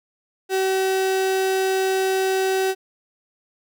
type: tone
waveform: 35% pulse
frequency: 380.8 Hz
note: F#4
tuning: 50 cents sharp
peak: -17 dBFS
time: 0.49-2.75 s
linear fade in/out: 50 ms
effects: none